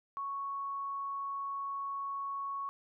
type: tone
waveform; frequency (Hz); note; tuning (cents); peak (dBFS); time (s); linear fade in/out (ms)
sine; 1108.7; C#6; 0; -35; 0.17-2.69; 0
effects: none